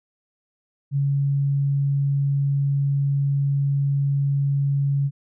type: tone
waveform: sine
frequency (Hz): 140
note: C#3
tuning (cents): +18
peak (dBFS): -18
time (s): 0.91-5.11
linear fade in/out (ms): 50
effects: none